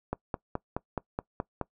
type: click train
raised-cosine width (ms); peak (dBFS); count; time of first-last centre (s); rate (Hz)
1; -16; 8; 0.13-1.613; 4.72
effects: noise-tail reverb RT60 0.1 s tail -22 dB re dry